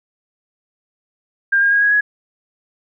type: tone with pitch steps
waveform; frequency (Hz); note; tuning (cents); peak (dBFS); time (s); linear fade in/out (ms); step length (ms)
sine; 1600 / 1618.6 / 1637.4 / 1656.4 / 1675.7; G6 / G#6 / G#6 / G#6 / G#6; +35 / -45 / -25 / -5 / +15; -11; 1.52-2.01; 10; 98
effects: none